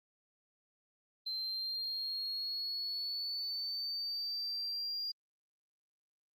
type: linear sweep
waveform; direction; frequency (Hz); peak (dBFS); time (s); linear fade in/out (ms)
sine; up; 4103 to 4800; -34; 1.26-5.12; 10
effects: tanh soft clip ceiling -33 dBFS + Opus 48 kbps